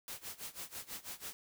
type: noise with tremolo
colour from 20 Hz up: white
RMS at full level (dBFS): -43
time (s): 0.08-1.33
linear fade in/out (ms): 0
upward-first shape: sine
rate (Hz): 6.1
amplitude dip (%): 90
effects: none